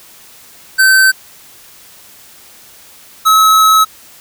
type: tone pair in turn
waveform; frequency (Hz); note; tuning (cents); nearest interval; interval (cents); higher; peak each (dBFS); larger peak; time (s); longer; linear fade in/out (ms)
square; 1541 / 1289.5; G6 / E6; -30 / -39; minor third; 309; first; -6; neither; 0.78-1.12 / 3.25-3.85; second; 20
effects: white hiss -40 dBFS RMS until 4.2 s